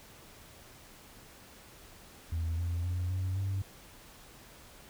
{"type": "tone with pitch steps", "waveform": "sine", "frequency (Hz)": [82.41, 85.86, 89.45, 93.2, 97.1], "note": ["E2", "F2", "F2", "F#2", "G2"], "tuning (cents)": [0, -29, 42, 13, -16], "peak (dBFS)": -28, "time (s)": [2.32, 3.62], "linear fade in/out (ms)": 5, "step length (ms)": 260, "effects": ["tanh soft clip ceiling -28 dBFS", "pink hiss -54 dBFS RMS until 4.89 s"]}